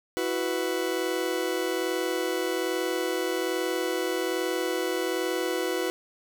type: chord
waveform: 40% pulse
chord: E suspended second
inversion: none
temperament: just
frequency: 329.6 / 370.8 / 494.4 Hz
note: E4 / F#4 / B4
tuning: 0 / +4 / +2 cents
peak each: -31 / -29 / -30 dBFS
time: 0.17-5.9 s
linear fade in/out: 0 ms
effects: none